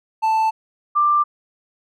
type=tone pair in turn; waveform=triangle / sine; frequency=882 / 1183.8 Hz; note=A5 / D6; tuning=+4 / +13 cents; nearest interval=perfect fourth; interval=509 cents; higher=second; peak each=-13 dBFS; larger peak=neither; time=0.22-0.51 / 0.95-1.24 s; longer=neither; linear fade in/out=20 ms; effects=none